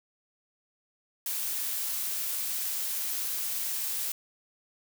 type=noise; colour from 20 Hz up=blue; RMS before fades=-32 dBFS; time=1.26-4.12 s; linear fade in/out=2 ms; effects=none